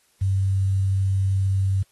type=tone with quantisation; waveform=sine; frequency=96.5 Hz; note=G2; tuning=27 cents flat; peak=-18 dBFS; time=0.21-1.83 s; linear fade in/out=10 ms; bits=8; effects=white hiss -63 dBFS RMS until 1.91 s + AAC 32 kbps